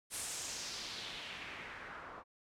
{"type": "noise with low-pass filter sweep", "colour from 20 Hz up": "white", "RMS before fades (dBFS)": -45, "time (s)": [0.1, 2.24], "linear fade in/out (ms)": 50, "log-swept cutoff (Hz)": [10000, 1100], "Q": 2.1, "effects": []}